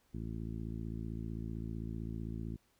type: harmonic tone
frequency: 55.6 Hz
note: A1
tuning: 19 cents sharp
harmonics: 1 / 2 / 3 / 4 / 5 / 6 / 7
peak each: -43 / -43 / -45 / -45 / -51 / -50 / -58 dBFS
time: 0.13-2.57 s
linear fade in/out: 20 ms
effects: pink hiss -73 dBFS RMS until 2.79 s